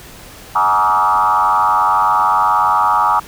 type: tone with frequency modulation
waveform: sine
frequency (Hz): 1046.5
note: C6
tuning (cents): 0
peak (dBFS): -10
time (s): 0.55-3.2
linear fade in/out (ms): 10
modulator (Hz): 97.6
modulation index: 2.6
effects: pink hiss -37 dBFS RMS until 3.27 s